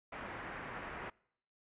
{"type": "low-pass noise", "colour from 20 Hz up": "white", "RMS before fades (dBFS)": -45, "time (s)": [0.12, 1.1], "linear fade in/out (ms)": 5, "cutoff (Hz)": 2000, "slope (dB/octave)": 24, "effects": ["noise-tail reverb RT60 0.7 s tail -25 dB re dry", "resampled to 8000 Hz"]}